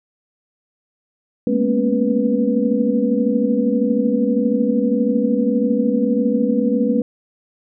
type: tone cluster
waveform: sine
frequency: 207.2 / 228.9 / 241.6 / 274.4 / 489.4 Hz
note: G#3 / A#3 / B3 / C#4 / B4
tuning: -4 / -31 / -38 / -17 / -16 cents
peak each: -21 dBFS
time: 1.47-7.02 s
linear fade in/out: 2 ms
effects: none